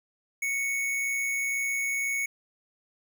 square tone with amplitude modulation, 2217 Hz, C#7, in tune, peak -26 dBFS, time 0.42-2.26 s, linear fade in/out 5 ms, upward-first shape sine, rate 122 Hz, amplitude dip 30%, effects none

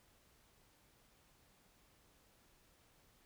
silence, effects pink hiss -70 dBFS RMS until 3.25 s

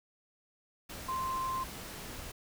sine tone in noise, 1046.5 Hz, C6, in tune, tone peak -32 dBFS, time 1.08-1.64 s, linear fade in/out 10 ms, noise pink, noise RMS -44 dBFS, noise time 0.89-2.32 s, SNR +9 dB, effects none

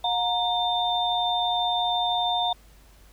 sine tone cluster, 720 / 933 / 3597 Hz, F#5 / A#5 / A7, -47 / +1 / +37 cents, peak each -25 / -29 / -26 dBFS, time 0.04-2.53 s, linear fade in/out 5 ms, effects added 50 Hz sine -51 dBFS peak until 3.12 s + pink hiss -57 dBFS RMS until 3.12 s

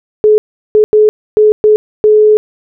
sine tone bursts at uneven times, 426.5 Hz, G#4, 46 cents sharp, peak -3 dBFS, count 6, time 0.24-0.38 / 0.75-0.84 / 0.93-1.09 / 1.37-1.52 / 1.64-1.76 / 2.04-2.37 s, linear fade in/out 0 ms, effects none

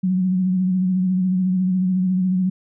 sine tone with vibrato, 184.9 Hz, F#3, 1 cent flat, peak -16 dBFS, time 0.03-2.5 s, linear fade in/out 10 ms, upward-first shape sine, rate 14 Hz, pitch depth 40 cents each way, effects none

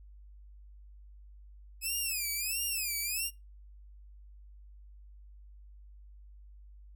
5% pulse tone with vibrato, 2537 Hz, D#7, 33 cents sharp, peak -23 dBFS, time 1.81-3.31 s, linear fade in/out 50 ms, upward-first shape sine, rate 1.5 Hz, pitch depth 180 cents each way, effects noise-tail reverb RT60 0.2 s tail -20 dB re dry + added 50 Hz sine -50 dBFS peak until 6.95 s

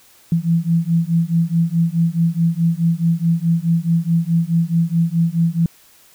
sine beating tone pair, 164.81 / 169.51 Hz, E3 / E3, 0 / +49 cents, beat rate 4.7 Hz, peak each -17 dBFS, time 0.32-5.66 s, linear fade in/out 2 ms, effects white hiss -50 dBFS RMS until 6.14 s

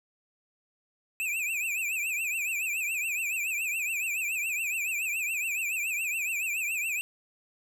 square tone with vibrato, 2525 Hz, D#7, 25 cents sharp, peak -29 dBFS, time 1.2-7.01 s, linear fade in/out 0 ms, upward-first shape triangle, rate 7.1 Hz, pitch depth 160 cents each way, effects none

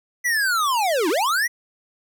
square linear two-way sweep, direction down then up, 2000 to 289.2 to 2000 Hz, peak -19 dBFS, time 0.24-1.48 s, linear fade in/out 20 ms, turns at 1.09 s, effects none

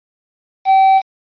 triangle tone with quantisation, 770 Hz, G5, 31 cents flat, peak -5 dBFS, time 0.65-1.02 s, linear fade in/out 50 ms, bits 5, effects resampled to 11025 Hz

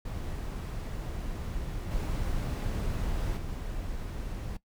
brown noise with level steps, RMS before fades -35 / -31 / -36 dBFS, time 0.05-4.57 s, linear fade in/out 5 ms, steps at 1.91 / 3.37 s, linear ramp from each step 2 ms, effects noise-tail reverb RT60 0.1 s tail -19 dB re dry

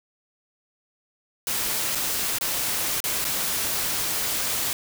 white noise with dropouts, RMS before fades -26 dBFS, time 1.47-4.73 s, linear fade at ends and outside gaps 1 ms, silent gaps 1.95-1.954 / 2.385-2.41 / 3.003-3.04 / 3.244-3.25 s, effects none

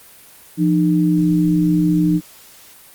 sine tone pair together, 171.78 / 305.1 Hz, F3 / D#4, -28 / -34 cents, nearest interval minor seventh, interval 994 cents, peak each -15 dBFS, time 0.57-2.21 s, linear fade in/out 50 ms, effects white hiss -44 dBFS RMS until 2.94 s + Opus 32 kbps

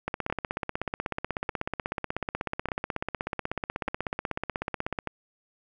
two click trains, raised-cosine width 0.5 ms, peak -15 / -14 dBFS, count 5 / 81, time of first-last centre 0.3-5.073 / 0.08-4.988 s, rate 0.838 / 16.3 Hz, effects none

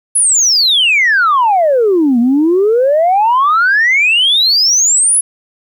sine exponential two-way sweep, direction down then up, 10680 to 230 to 10680 Hz, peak -6 dBFS, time 0.15-5.21 s, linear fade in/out 10 ms, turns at 2.19 s, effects tanh soft clip ceiling -4 dBFS + 8-bit

